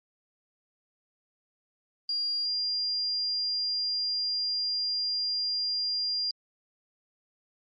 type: tone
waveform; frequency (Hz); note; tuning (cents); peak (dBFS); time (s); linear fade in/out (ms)
sine; 4800; D8; +37; -27; 2.09-6.31; 2
effects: Opus 24 kbps